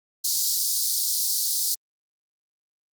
pink high-pass noise, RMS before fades -24 dBFS, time 0.24-1.75 s, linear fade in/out 10 ms, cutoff 4300 Hz, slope 48 dB/octave, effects Opus 48 kbps

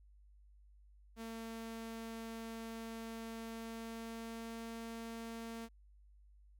sawtooth tone with pitch glide, 226.6 to 228.4 Hz, A#3 to A#3, -49 to -35 cents, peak -40 dBFS, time 1.16-5.69 s, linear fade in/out 50 ms, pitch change +14 cents, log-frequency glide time 3.34-4.72 s, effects added 50 Hz sine -60 dBFS peak until 6.59 s

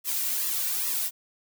blue noise with flanger, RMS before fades -28 dBFS, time 0.04-1.11 s, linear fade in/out 50 ms, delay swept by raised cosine 1.3 to 2.4 ms, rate 2.4 Hz, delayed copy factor -0.85, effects none

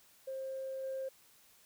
sine tone with level steps, 531 Hz, C5, 25 cents sharp, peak -37 / -35 dBFS, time 0.27-1.09 s, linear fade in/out 10 ms, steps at 0.83 s, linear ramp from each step 10 ms, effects tanh soft clip ceiling -33 dBFS + white hiss -64 dBFS RMS until 1.65 s

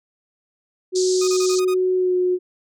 sine tone with pitch glide, 369.5 to 363.2 Hz, F#4 to F#4, -2 to -32 cents, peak -16 dBFS, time 0.92-2.39 s, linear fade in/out 50 ms, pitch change -30 cents, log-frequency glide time 1.96-2.15 s
white band-pass noise, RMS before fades -28 dBFS, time 0.95-1.6 s, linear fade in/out 10 ms, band 4100 to 7500 Hz, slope 48 dB/octave
sawtooth tone bursts, 1239 Hz, D#6, 8 cents flat, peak -25 dBFS, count 6, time 1.21-1.744 s, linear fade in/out 10 ms, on 69 ms, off 24 ms
effects none

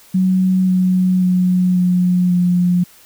sine tone with pitch steps, 186.3 / 184.16 / 182.04 / 179.95 / 177.89 Hz, F#3 / F#3 / F#3 / F#3 / F3, +12 / -8 / -28 / -48 / +32 cents, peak -11 dBFS, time 0.14-2.84 s, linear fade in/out 10 ms, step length 540 ms, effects white hiss -46 dBFS RMS until 3.05 s

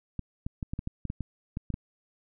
clicks, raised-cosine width 5 ms, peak -20 dBFS, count 12, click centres 0.193 / 0.465 / 0.628 / 0.735 / 0.791 / 0.874 / 1.053 / 1.101 / 1.207 / 1.571 / 1.703 / 1.741 s, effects none

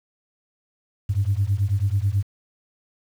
sine beating tone pair, 95 / 104.2 Hz, F#2 / G#2, +46 / +6 cents, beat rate 9.2 Hz, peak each -21 dBFS, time 1.09-2.23 s, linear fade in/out 10 ms, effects tanh soft clip ceiling -12 dBFS + 8-bit

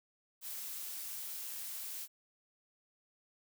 blue noise, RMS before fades -43 dBFS, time 0.41-2.08 s, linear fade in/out 50 ms, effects none

